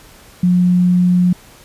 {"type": "tone", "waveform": "sine", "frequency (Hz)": 179.1, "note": "F3", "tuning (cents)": 44, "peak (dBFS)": -9, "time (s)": [0.43, 1.33], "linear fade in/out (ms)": 5, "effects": ["pink hiss -43 dBFS RMS until 1.64 s", "resampled to 32000 Hz"]}